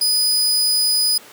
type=tone; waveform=sawtooth; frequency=4975 Hz; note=D#8; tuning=1 cent flat; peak=-12 dBFS; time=0.01-1.18 s; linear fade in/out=5 ms; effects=pink hiss -42 dBFS RMS until 1.32 s + high-pass 300 Hz 12 dB/octave